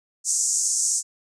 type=band-pass noise; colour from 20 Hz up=pink; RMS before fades=-23 dBFS; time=0.24-1.03 s; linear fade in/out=50 ms; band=6200 to 8500 Hz; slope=48 dB/octave; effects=none